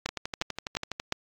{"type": "two click trains", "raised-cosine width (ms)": 0.2, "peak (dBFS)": [-10, -15], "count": [4, 12], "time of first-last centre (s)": [[0.06, 1.124], [0.09, 0.999]], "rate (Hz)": [2.82, 12.1], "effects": ["AAC 64 kbps"]}